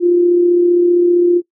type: tone with amplitude modulation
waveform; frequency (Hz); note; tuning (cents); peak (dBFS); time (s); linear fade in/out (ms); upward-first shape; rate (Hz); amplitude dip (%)
sine; 350.3; F4; +5; -6; 0-1.42; 50; sine; 35.3; 35
effects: noise-tail reverb RT60 0.1 s tail -20 dB re dry